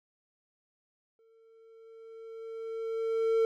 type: tone with exponential growth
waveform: triangle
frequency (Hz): 450.9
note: A4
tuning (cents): +42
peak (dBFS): -20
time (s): 1.19-3.45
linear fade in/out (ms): 1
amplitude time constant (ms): 490
effects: none